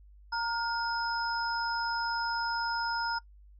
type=tone cluster; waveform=sine; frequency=926 / 1422 / 5120 Hz; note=A#5 / F6 / D#8; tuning=-12 / +31 / +49 cents; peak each=-32 / -33 / -37 dBFS; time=0.32-3.19 s; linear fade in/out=10 ms; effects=noise-tail reverb RT60 0.1 s tail -22 dB re dry + added 50 Hz sine -52 dBFS peak until 3.59 s